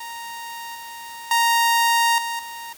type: tone with level steps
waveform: sawtooth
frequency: 931 Hz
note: A#5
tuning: 2 cents flat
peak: -28 / -31 / -12 / -21 / -29 dBFS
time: 0-2.73 s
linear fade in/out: 5 ms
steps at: 0.75 / 1.31 / 2.18 / 2.39 s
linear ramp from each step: 2 ms
effects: white hiss -46 dBFS RMS until 2.77 s